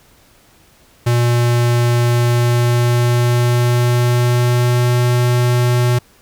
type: tone with pitch glide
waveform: square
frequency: 120 to 122.38 Hz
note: B2 to B2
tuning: -49 to -15 cents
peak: -12 dBFS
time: 1.06-5.99 s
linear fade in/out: 10 ms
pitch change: +34 cents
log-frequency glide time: 2.03-4.97 s
effects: pink hiss -50 dBFS RMS until 6.21 s